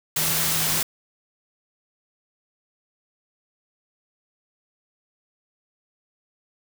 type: tone in noise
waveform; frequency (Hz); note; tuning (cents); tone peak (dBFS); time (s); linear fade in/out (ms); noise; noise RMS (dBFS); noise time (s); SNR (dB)
sine; 159.7; D#3; +45; -33; 0.17-0.8; 5; white; -23; 0.16-0.83; -13
effects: none